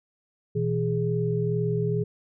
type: tone cluster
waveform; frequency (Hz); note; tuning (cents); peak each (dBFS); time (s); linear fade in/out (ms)
sine; 120.9 / 163.2 / 416.5; B2 / E3 / G#4; -36 / -17 / +5; -27; 0.55-2.04; 10
effects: none